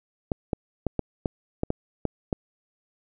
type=clicks; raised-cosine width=2 ms; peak=-11 dBFS; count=9; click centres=0.318 / 0.532 / 0.867 / 0.993 / 1.258 / 1.634 / 1.704 / 2.053 / 2.328 s; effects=none